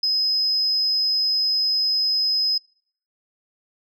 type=tone; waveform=sine; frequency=5070 Hz; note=D#8; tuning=32 cents sharp; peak=-17 dBFS; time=0.03-2.58 s; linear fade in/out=5 ms; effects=noise-tail reverb RT60 0.6 s tail -26 dB re dry + tanh soft clip ceiling -13 dBFS